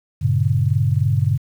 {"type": "chord", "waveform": "sine", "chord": "G diminished", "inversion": "none", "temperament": "just", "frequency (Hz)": [98, 117.6, 141.12], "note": ["G2", "Bb2", "Db3"], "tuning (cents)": [0, 16, 31], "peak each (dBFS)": -19, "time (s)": [0.21, 1.38], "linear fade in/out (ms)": 20, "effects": ["8-bit"]}